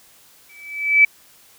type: tone with exponential growth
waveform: sine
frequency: 2305 Hz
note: D7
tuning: 33 cents flat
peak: -6 dBFS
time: 0.49-1.05 s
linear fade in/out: 5 ms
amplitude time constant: 120 ms
effects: white hiss -51 dBFS RMS until 1.58 s